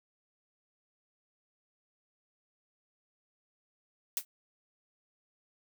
blue noise with exponential decay, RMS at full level -27 dBFS, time 4.17-4.25 s, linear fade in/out 1 ms, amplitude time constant 17 ms, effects none

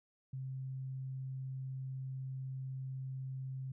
sine tone, 132 Hz, C3, 16 cents sharp, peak -39 dBFS, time 0.33-3.72 s, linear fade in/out 5 ms, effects none

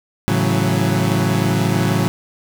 30% pulse chord, F# minor seventh, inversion first, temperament equal with one note detuned, 108.8 / 138.59 / 164.81 / 185 Hz, A2 / C#3 / E3 / F#3, -19 / 0 / 0 / 0 cents, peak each -17 / -18 / -19 / -18 dBFS, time 0.28-2.08 s, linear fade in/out 0 ms, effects none

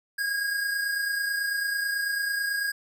square tone pair together, 1607.9 / 1637 Hz, G6 / G#6, +44 / -25 cents, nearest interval unison, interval 31 cents, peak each -36 / -27 dBFS, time 0.18-2.72 s, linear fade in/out 10 ms, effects none

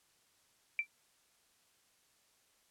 sine tone with exponential decay, 2345 Hz, D7, 3 cents flat, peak -26 dBFS, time 0.79-0.87 s, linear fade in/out 1 ms, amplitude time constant 16 ms, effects white hiss -71 dBFS RMS until 2.7 s + low-pass 11000 Hz 12 dB/octave

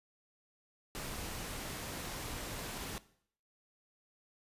pink noise, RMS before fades -42 dBFS, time 0.95-2.98 s, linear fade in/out 0 ms, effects noise-tail reverb RT60 0.6 s tail -18 dB re dry + resampled to 32000 Hz

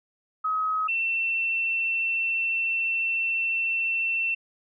sine tone pair in turn, 1271 / 2693 Hz, D#6 / E7, +36 / +36 cents, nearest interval octave + minor second, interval 1300 cents, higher second, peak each -23 dBFS, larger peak neither, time 0.44-0.88 / 0.88-4.35 s, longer second, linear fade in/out 10 ms, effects none

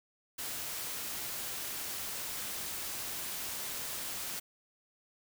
white noise, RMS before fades -39 dBFS, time 0.38-4.4 s, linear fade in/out 10 ms, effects none

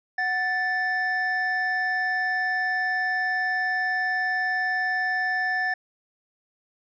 triangle tone pair together, 740 / 1760 Hz, F#5 / A6, 0 / 0 cents, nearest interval octave + minor third, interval 1500 cents, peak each -27 / -22 dBFS, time 0.18-5.74 s, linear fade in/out 5 ms, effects resampled to 16000 Hz

